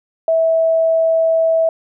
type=tone; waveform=sine; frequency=652 Hz; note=E5; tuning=19 cents flat; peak=-11 dBFS; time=0.28-1.69 s; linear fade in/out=2 ms; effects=none